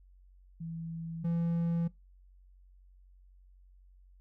sine / triangle tone pair in turn, 164.9 / 168.56 Hz, E3 / E3, +1 / +39 cents, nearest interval unison, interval 38 cents, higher second, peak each -37 / -26 dBFS, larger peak second, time 0.6-1.24 / 1.24-1.88 s, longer neither, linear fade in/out 10 ms, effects noise-tail reverb RT60 0.2 s tail -21 dB re dry + added 46 Hz sine -56 dBFS peak until 4.2 s

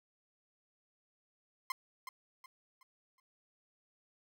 30% pulse tone with echo, 1046.5 Hz, C6, in tune, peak -31 dBFS, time 1.7-1.72 s, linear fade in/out 2 ms, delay 370 ms, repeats 4, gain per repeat -9 dB, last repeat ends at 3.2 s, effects none

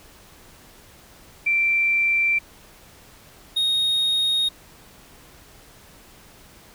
sine / triangle tone pair in turn, 2349 / 3729 Hz, D7 / A#7, 0 / 0 cents, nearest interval minor sixth, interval 800 cents, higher second, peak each -17 dBFS, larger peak neither, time 1.46-2.39 / 3.56-4.49 s, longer neither, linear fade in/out 10 ms, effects pink hiss -49 dBFS RMS until 6.74 s

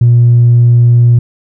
triangle tone with tanh clipping, 119.7 Hz, A#2, 46 cents sharp, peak -3 dBFS, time 0.01-1.19 s, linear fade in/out 5 ms, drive 5 dB, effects none

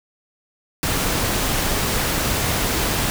pink noise, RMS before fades -21 dBFS, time 0.83-3.1 s, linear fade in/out 0 ms, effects none

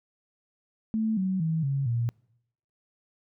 sine tone with pitch steps, 220 / 188.23 / 161.05 / 137.79 / 117.9 Hz, A3 / F#3 / E3 / C#3 / A#2, 0 / +30 / -40 / -10 / +20 cents, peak -24 dBFS, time 0.94-2.09 s, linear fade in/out 0 ms, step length 230 ms, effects noise-tail reverb RT60 0.8 s tail -26 dB re dry

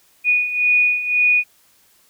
sine beating tone pair, 2464 / 2465.9 Hz, D#7 / D#7, -17 / -16 cents, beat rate 1.9 Hz, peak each -20 / -15 dBFS, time 0.24-1.44 s, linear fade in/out 50 ms, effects white hiss -56 dBFS RMS until 2.09 s

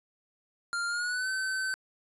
square tone with pitch glide, 1396.9 to 1532.2 Hz, F6 to G6, 0 to -40 cents, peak -30 dBFS, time 0.73-1.74 s, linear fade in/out 0 ms, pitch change +160 cents, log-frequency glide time 0.88-1.29 s, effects resampled to 24000 Hz + 10-bit

